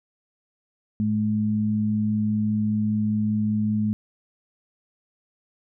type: tone pair together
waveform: sine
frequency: 107.64 / 212.8 Hz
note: A2 / G#3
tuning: -38 / +42 cents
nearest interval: octave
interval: 1180 cents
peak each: -27 / -21 dBFS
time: 1-3.93 s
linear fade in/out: 0 ms
effects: none